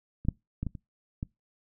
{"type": "clicks", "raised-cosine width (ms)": 5, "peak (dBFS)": [-26, -12, -19, -20, -28, -20], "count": 6, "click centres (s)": [0.251, 0.286, 0.63, 0.667, 0.752, 1.229], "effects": ["noise-tail reverb RT60 0.2 s tail -24 dB re dry"]}